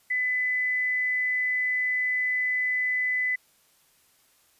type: tone with amplitude modulation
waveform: sine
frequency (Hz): 2005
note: B6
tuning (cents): +26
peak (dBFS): -22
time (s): 0.1-3.36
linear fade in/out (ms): 10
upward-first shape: sine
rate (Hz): 246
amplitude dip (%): 25
effects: white hiss -63 dBFS RMS until 4.59 s + resampled to 32000 Hz